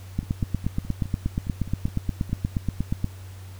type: two click trains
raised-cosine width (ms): 5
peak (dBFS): -11 / -23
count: 25 / 11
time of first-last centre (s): 0.19-3.044 / 0.23-2.296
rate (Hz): 8.41 / 4.84
effects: added 94 Hz sine -38 dBFS peak until 3.59 s + pink hiss -50 dBFS RMS until 3.59 s